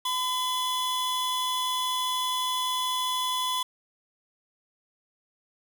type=tone pair together; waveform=45% pulse; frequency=1014 / 3411 Hz; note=B5 / G#7; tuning=+45 / +46 cents; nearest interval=octave + major sixth; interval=2101 cents; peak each=-28 / -30 dBFS; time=0.05-3.63 s; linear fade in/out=5 ms; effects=none